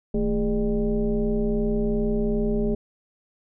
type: tone with frequency modulation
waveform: sine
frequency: 220.3 Hz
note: A3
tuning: 2 cents sharp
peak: -20 dBFS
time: 0.14-2.75 s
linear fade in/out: 5 ms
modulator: 189 Hz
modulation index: 1.3
effects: none